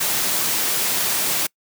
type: high-pass noise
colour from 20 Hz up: white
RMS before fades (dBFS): -21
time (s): 0-1.47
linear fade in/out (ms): 10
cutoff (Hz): 110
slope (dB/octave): 24
effects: noise-tail reverb RT60 0.1 s tail -26 dB re dry